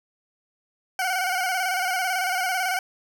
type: tone with vibrato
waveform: 20% pulse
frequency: 740 Hz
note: F#5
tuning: in tune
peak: -18 dBFS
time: 0.99-2.79 s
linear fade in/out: 2 ms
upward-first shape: square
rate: 18 Hz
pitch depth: 49 cents each way
effects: none